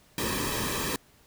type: noise with comb filter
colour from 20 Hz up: pink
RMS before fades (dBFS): -30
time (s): 0.18-0.96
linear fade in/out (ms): 2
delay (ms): 1.4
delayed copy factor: -0.7
effects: pink hiss -60 dBFS RMS until 1.26 s